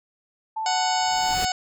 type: tone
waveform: sine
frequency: 880 Hz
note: A5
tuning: in tune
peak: -25 dBFS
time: 0.56-1.35 s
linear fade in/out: 10 ms
type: harmonic tone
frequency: 740 Hz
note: F#5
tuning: in tune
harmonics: 1 / 2 / 3 / 4 / 5 / 6 / 7 / 9 / 10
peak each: -24 / -33 / -35 / -33 / -37 / -32 / -32 / -35 / -34 dBFS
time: 0.66-1.52 s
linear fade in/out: 2 ms
type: noise with exponential growth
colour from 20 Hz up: pink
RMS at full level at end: -29 dBFS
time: 0.76-1.45 s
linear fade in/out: 2 ms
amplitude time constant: 150 ms
effects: none